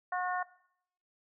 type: harmonic tone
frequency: 362.8 Hz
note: F#4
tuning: 34 cents flat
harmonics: 2 / 3 / 4 / 5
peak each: -33 / -37 / -39 / -41 dBFS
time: 0.12-0.43 s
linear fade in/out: 5 ms
effects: noise-tail reverb RT60 0.7 s tail -19 dB re dry